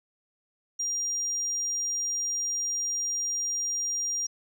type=tone; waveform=sine; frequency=5700 Hz; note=F8; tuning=34 cents sharp; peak=-26 dBFS; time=0.79-4.27 s; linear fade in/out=10 ms; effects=tanh soft clip ceiling -22 dBFS + 11-bit